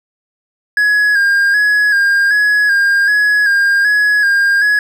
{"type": "tone with vibrato", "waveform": "triangle", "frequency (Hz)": 1645, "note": "G#6", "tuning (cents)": -17, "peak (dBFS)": -7, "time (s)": [0.77, 4.79], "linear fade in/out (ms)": 2, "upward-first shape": "square", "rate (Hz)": 1.3, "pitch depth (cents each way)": 37, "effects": []}